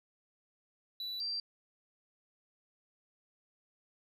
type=tone pair in turn; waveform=triangle / sine; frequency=3956 / 4705 Hz; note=B7 / D8; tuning=+2 / +2 cents; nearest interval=minor third; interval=300 cents; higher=second; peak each=-36 / -34 dBFS; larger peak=second; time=1-1.2 / 1.2-1.4 s; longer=neither; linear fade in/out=2 ms; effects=none